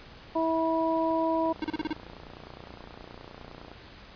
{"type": "harmonic tone", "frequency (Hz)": 325, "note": "E4", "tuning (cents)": -24, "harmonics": [1, 2, 3], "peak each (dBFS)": [-28, -28, -29], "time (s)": [0.35, 1.53], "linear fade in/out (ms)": 10}
{"type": "click train", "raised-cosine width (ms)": 1, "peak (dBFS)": -30, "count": 68, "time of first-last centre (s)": [1.46, 3.716], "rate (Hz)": 29.7}
{"type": "tone bursts", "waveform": "square", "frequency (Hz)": 311.1, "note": "D#4", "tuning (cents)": 0, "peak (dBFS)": -28, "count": 6, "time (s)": [1.62, 1.929], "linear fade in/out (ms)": 2, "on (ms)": 24, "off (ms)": 33}
{"effects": ["pink hiss -49 dBFS RMS until 4.15 s", "resampled to 11025 Hz"]}